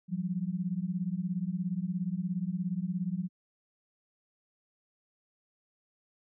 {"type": "beating tone pair", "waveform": "sine", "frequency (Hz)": [172.2, 189.2], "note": ["F3", "F#3"], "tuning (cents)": [-24, 39], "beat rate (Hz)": 17, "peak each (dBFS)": [-33, -33], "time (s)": [0.08, 3.29], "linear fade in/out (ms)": 50, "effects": []}